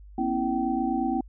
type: tone cluster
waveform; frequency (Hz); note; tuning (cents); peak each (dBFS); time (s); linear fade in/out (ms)
sine; 241.9 / 270.4 / 328 / 770; B3 / C#4 / E4 / G5; -36 / -43 / -9 / -31; -29; 0.18-1.21; 5
effects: added 50 Hz sine -44 dBFS peak until 1.28 s

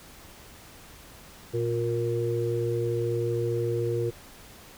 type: tone cluster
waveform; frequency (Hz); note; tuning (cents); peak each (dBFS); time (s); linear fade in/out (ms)
sine; 117.8 / 354.9 / 467.9; A#2 / F4 / A#4; +19 / +28 / +6; -29; 1.53-4.11; 20
effects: pink hiss -49 dBFS RMS until 4.77 s

